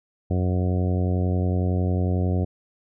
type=harmonic tone; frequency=91 Hz; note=F#2; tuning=28 cents flat; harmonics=1 / 2 / 3 / 4 / 5 / 6 / 7 / 8; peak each=-21 / -27 / -31 / -33 / -35 / -37 / -38 / -39 dBFS; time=0.3-2.45 s; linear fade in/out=10 ms; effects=none